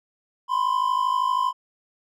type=tone pair together; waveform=triangle; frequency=996 / 1048.7 Hz; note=B5 / C6; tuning=+14 / +4 cents; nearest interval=minor second; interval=90 cents; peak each=-21 dBFS; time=0.48-1.53 s; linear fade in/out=50 ms; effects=none